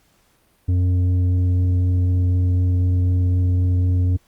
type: tone with tanh clipping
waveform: triangle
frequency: 90.4 Hz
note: F#2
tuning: 40 cents flat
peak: -16 dBFS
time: 0.68-4.17 s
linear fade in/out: 10 ms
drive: 11 dB
effects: pink hiss -60 dBFS RMS until 4.27 s + Opus 48 kbps